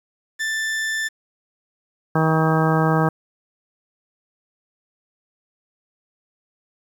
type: tone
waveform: 40% pulse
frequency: 1768 Hz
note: A6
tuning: 8 cents sharp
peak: -21 dBFS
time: 0.39-1.09 s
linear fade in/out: 20 ms
type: harmonic tone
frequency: 159.1 Hz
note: D#3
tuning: 39 cents sharp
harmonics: 1 / 2 / 3 / 4 / 5 / 6 / 7 / 8 / 10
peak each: -18 / -24 / -24 / -27 / -25 / -28 / -28 / -27 / -28 dBFS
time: 2.15-3.09 s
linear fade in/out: 5 ms
effects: low-pass 11000 Hz 12 dB/octave + 8-bit